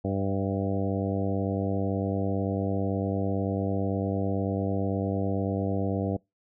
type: harmonic tone with a mistuned harmonic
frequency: 98 Hz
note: G2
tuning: in tune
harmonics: 1 / 2 / 3 / 4 / 5 / 6 / 7 / 8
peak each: -30 / -31 / -32 / -37 / -34 / -38 / -37 / -44 dBFS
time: 0.04-6.17 s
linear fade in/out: 10 ms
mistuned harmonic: 7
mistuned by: -23 cents
effects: noise-tail reverb RT60 0.2 s tail -24 dB re dry